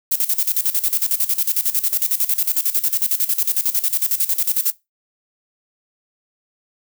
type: noise with tremolo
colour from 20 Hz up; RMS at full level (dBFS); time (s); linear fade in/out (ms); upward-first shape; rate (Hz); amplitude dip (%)
violet; -17; 0.11-4.72; 10; square; 11; 80
effects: noise-tail reverb RT60 0.2 s tail -20 dB re dry